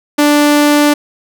sawtooth tone, 293.7 Hz, D4, in tune, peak -3 dBFS, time 0.18-0.94 s, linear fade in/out 10 ms, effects none

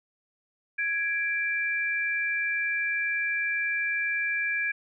sine tone pair together, 1661 / 2349 Hz, G#6 / D7, 0 / 0 cents, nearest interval tritone, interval 600 cents, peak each -28 dBFS, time 0.78-4.72 s, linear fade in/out 10 ms, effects none

